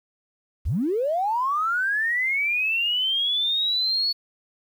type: linear sweep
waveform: triangle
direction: up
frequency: 44.9 to 4435 Hz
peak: -17 dBFS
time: 0.65-4.13 s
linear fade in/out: 20 ms
effects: tanh soft clip ceiling -19 dBFS + 9-bit